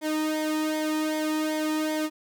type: tone with flanger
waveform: sawtooth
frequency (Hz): 309.5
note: D#4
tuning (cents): -9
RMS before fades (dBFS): -27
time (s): 0.01-2.1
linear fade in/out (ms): 50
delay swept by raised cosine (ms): 0.72 to 1.42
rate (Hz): 2.6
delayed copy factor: -0.75
effects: none